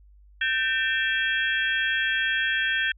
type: tone cluster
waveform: sine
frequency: 1557 / 1799 / 2360 / 2667 / 3265 Hz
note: G6 / A6 / D7 / E7 / G#7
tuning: -12 / +38 / +8 / +20 / -30 cents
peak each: -26 / -26 / -35 / -32 / -30 dBFS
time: 0.41-2.92 s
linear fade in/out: 5 ms
effects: added 50 Hz sine -50 dBFS peak until 2.97 s